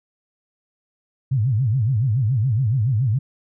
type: tone with vibrato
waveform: sine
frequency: 119.1 Hz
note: A#2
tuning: 38 cents sharp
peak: -16 dBFS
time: 1.31-3.19 s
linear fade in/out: 10 ms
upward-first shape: sine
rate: 7.1 Hz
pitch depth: 260 cents each way
effects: none